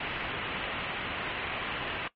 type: low-pass noise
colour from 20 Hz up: white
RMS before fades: -35 dBFS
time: 0-2.08 s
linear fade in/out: 5 ms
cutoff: 3100 Hz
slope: 48 dB/octave
effects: noise-tail reverb RT60 0.1 s tail -17 dB re dry + MP3 32 kbps